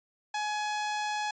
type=tone; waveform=sawtooth; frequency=842 Hz; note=G#5; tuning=24 cents sharp; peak=-26 dBFS; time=0.34-1.31 s; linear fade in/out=5 ms; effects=resampled to 16000 Hz